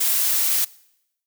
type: noise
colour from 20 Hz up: blue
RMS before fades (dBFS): -20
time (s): 0-0.65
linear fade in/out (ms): 10
effects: noise-tail reverb RT60 0.8 s tail -22 dB re dry